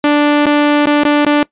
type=tone with dropouts; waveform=sawtooth; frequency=293.7 Hz; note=D4; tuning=in tune; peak=-4 dBFS; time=0.04-1.43 s; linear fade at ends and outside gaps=2 ms; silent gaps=0.458-0.465 / 0.858-0.869 / 1.035-1.05 / 1.25-1.264 s; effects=noise-tail reverb RT60 0.1 s tail -21 dB re dry + resampled to 8000 Hz